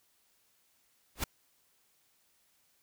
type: noise with exponential growth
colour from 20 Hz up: pink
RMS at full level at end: -26 dBFS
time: 1.15-1.24 s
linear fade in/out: 5 ms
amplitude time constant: 19 ms
effects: white hiss -71 dBFS RMS until 2.82 s